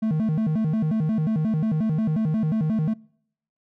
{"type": "tone with vibrato", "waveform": "triangle", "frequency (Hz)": 185, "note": "F#3", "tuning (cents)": 0, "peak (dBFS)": -18, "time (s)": [0.02, 2.94], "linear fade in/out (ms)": 10, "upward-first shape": "square", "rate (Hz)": 5.6, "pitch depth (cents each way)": 300, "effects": ["noise-tail reverb RT60 0.7 s tail -26 dB re dry"]}